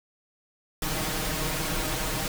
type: noise with comb filter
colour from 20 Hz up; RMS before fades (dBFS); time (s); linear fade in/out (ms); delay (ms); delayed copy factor
pink; -29; 0.82-2.28; 2; 6.4; +0.8
effects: none